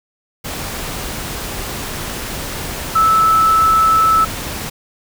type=tone in noise; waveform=sine; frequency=1310 Hz; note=E6; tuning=11 cents flat; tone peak=-9 dBFS; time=2.95-4.25 s; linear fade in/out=10 ms; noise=pink; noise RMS=-25 dBFS; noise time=0.44-4.7 s; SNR=+13 dB; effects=none